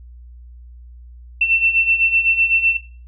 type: beating tone pair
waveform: sine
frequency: 2684 / 2691.9 Hz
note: E7 / E7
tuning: +31 / +36 cents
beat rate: 7.9 Hz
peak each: -20 / -15 dBFS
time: 1.41-2.77 s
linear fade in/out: 5 ms
effects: noise-tail reverb RT60 0.4 s tail -17 dB re dry + added 60 Hz sine -37 dBFS peak until 3.07 s